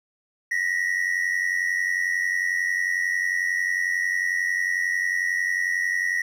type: tone pair together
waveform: triangle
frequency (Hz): 1864.7 / 1955.8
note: A#6 / B6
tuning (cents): 0 / -17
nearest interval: minor second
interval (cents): 83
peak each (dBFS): -23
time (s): 0.51-6.22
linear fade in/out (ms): 5
effects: none